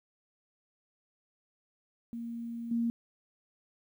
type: tone with level steps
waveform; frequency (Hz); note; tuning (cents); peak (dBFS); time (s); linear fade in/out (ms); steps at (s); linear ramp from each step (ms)
sine; 233.1; A#3; 0; -36 / -27; 2.13-2.9; 0; 2.71; 5
effects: 11-bit